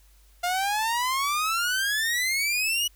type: exponential sweep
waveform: sawtooth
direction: up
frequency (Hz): 697 to 2952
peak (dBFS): -20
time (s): 0.43-2.88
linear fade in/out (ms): 10
effects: added 50 Hz sine -54 dBFS peak until 2.95 s + white hiss -62 dBFS RMS until 2.95 s